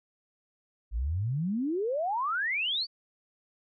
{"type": "exponential sweep", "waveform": "sine", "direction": "up", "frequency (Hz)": [50.4, 4699], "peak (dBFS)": -27, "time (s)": [0.91, 2.87], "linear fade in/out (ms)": 50, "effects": []}